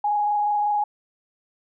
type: tone with frequency modulation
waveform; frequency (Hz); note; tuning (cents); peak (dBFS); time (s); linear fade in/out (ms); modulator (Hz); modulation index
sine; 830.6; G#5; 0; -19; 0.04-0.84; 5; 25.4; 0.53
effects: none